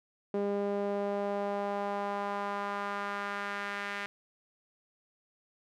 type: tone with band-pass filter sweep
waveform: sawtooth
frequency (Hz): 201.9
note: G#3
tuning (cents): -49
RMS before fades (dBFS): -34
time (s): 0.34-4.06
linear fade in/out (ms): 0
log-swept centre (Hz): 430 to 1900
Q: 1.8
effects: none